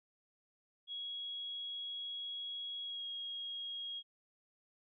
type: tone with pitch glide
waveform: sine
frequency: 3322 to 3280 Hz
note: G#7 to G#7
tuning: 0 to -22 cents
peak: -40 dBFS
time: 0.87-4.03 s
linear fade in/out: 50 ms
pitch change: -22 cents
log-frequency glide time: 2.83-3.05 s
effects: none